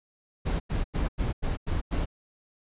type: noise bursts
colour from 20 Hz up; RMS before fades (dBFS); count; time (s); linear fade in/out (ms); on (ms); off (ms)
brown; -27; 7; 0.45-2.058; 20; 150; 93
effects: resampled to 8000 Hz